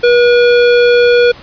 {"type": "tone", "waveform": "square", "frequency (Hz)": 482.8, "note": "B4", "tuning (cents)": -39, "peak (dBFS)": -6, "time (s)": [0.03, 1.32], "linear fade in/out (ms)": 10, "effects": ["pink hiss -35 dBFS RMS until 1.42 s", "resampled to 11025 Hz"]}